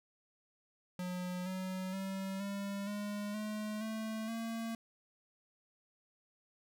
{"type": "tone with pitch steps", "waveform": "square", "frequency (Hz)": [180.6, 186.65, 192.89, 199.35, 206, 212.9, 220, 227.4], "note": ["F#3", "F#3", "G3", "G3", "G#3", "G#3", "A3", "A#3"], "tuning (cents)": [-42, 15, -28, 29, -14, 43, 0, -43], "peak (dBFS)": -38, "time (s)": [0.99, 4.75], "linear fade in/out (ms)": 2, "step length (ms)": 470, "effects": []}